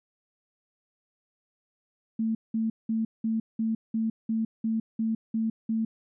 sine tone bursts, 223.2 Hz, A3, 25 cents sharp, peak -24 dBFS, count 11, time 2.19-5.85 s, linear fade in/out 5 ms, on 160 ms, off 190 ms, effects none

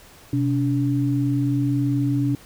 sine tone pair together, 127.4 / 286 Hz, C3 / D4, -46 / -46 cents, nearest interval octave + major second, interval 1400 cents, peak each -21 dBFS, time 0.33-2.35 s, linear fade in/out 2 ms, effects pink hiss -48 dBFS RMS until 2.45 s

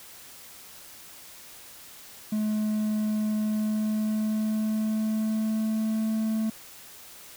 triangle tone with pitch glide, 213.8 to 219.7 Hz, A3 to A3, -49 to -2 cents, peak -22 dBFS, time 2.32-6.5 s, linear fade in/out 5 ms, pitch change +47 cents, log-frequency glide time 3.37-6.11 s, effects white hiss -47 dBFS RMS until 7.36 s

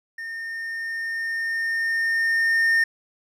triangle tone with level ramp, 1823 Hz, A#6, 39 cents flat, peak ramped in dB -29 to -14 dBFS, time 0.18-2.84 s, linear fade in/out 5 ms, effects none

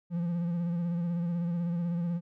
triangle tone with vibrato, 171.8 Hz, F3, 28 cents flat, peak -26 dBFS, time 0.1-2.21 s, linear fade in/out 50 ms, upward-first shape sine, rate 16 Hz, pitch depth 41 cents each way, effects none

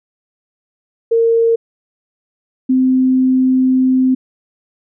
sine tone pair in turn, 458.9 / 258.6 Hz, A#4 / C4, -27 / -20 cents, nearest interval minor seventh, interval 993 cents, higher first, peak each -9 dBFS, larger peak neither, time 1.11-1.56 / 2.69-4.15 s, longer second, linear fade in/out 10 ms, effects none

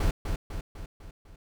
brown noise with echo, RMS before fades -24 dBFS, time 0-0.11 s, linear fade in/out 5 ms, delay 250 ms, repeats 5, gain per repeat -5 dB, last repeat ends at 1.36 s, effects none

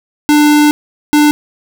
square tone pair in turn, 297.2 / 297.2 Hz, D4 / D4, +21 / +21 cents, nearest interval unison, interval 0 cents, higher neither, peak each -6 dBFS, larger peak neither, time 0.29-0.71 / 1.13-1.31 s, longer first, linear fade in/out 0 ms, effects none

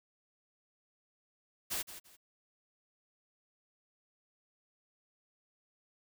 white noise with echo, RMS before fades -36 dBFS, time 1.7-1.83 s, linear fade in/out 20 ms, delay 170 ms, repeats 2, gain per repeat -12 dB, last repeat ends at 2.17 s, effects none

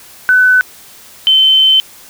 sine tone pair in turn, 1504 / 3077 Hz, F#6 / G7, +28 / -33 cents, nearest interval octave, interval 1239 cents, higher second, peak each -5 dBFS, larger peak neither, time 0.29-0.61 / 1.27-1.8 s, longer second, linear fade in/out 0 ms, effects white hiss -38 dBFS RMS until 2.09 s

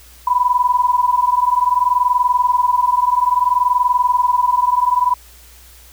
sine tone pair together, 979.4 / 1000 Hz, B5 / B5, -15 / +21 cents, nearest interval unison, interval 36 cents, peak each -15 dBFS, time 0.27-5.14 s, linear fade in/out 5 ms, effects added 60 Hz sine -44 dBFS peak until 5.92 s + white hiss -45 dBFS RMS until 5.92 s

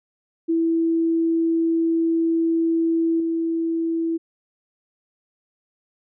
sine tone with level steps, 329.6 Hz, E4, in tune, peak -17 / -20 dBFS, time 0.48-4.18 s, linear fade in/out 20 ms, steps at 3.2 s, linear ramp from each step 2 ms, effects none

